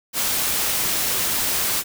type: noise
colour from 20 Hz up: white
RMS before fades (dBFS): -22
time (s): 0.13-1.84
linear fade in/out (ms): 50
effects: none